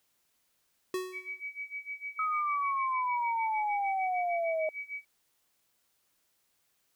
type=tone with exponential decay; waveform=square; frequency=370 Hz; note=F#4; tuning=in tune; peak=-29 dBFS; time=0.94-1.4 s; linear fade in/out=2 ms; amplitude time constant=100 ms
type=tone with tremolo; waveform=sine; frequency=2276 Hz; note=C#7; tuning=45 cents sharp; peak=-34 dBFS; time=1.12-5.05 s; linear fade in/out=50 ms; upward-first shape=sine; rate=6.6 Hz; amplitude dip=90%
type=exponential sweep; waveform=sine; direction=down; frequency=1283 to 622.3 Hz; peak=-28 dBFS; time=2.19-4.69 s; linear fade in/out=2 ms
effects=white hiss -74 dBFS RMS until 6.95 s